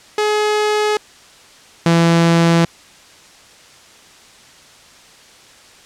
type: tone pair in turn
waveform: sawtooth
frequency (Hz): 422.7 / 167.75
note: G#4 / E3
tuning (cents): +31 / +31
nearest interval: octave + major third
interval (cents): 1600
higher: first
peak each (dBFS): -10 / -6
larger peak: second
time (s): 0.18-0.97 / 1.86-2.65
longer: neither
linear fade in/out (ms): 2
effects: white hiss -44 dBFS RMS until 5.85 s + low-pass 7000 Hz 12 dB/octave